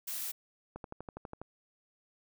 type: noise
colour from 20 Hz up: blue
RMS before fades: -38 dBFS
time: 0.07-0.32 s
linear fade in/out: 10 ms
type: click train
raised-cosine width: 1 ms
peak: -28 dBFS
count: 9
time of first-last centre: 0.76-1.416 s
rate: 12.2 Hz
effects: none